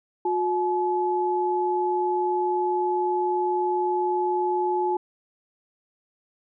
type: tone pair together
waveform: sine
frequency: 360 / 856.2 Hz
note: F#4 / A5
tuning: -47 / -47 cents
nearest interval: octave + minor third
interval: 1500 cents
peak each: -24 dBFS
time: 0.25-4.97 s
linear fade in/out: 5 ms
effects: none